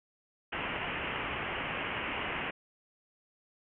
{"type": "low-pass noise", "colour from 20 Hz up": "white", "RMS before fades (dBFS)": -36, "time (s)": [0.52, 2.51], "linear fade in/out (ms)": 10, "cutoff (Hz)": 3000, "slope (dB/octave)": 96, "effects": []}